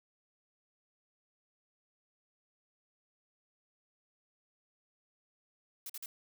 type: noise bursts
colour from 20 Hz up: blue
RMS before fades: -43 dBFS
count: 3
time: 5.86-6.06 s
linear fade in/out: 2 ms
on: 36 ms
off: 46 ms
effects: none